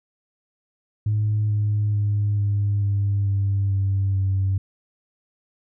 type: tone with pitch steps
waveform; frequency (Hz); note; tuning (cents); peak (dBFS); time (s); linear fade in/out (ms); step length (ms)
sine; 106.1 / 104.64 / 103.2 / 101.78 / 100.38 / 98.99 / 97.63 / 96.29; G#2 / G#2 / G#2 / G#2 / G2 / G2 / G2 / G2; +38 / +14 / -10 / -34 / +42 / +17 / -7 / -30; -17; 1.06-4.58; 5; 440
effects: tanh soft clip ceiling -15 dBFS